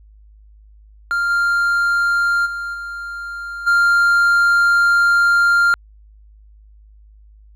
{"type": "tone with level steps", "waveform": "triangle", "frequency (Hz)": 1396, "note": "F6", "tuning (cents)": -1, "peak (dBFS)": [-14, -12, -21, -24, -9], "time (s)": [1.11, 5.74], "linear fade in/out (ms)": 0, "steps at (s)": [1.29, 2.45, 2.73, 3.66], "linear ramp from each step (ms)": 20, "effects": ["added 52 Hz sine -43 dBFS peak until 7.55 s"]}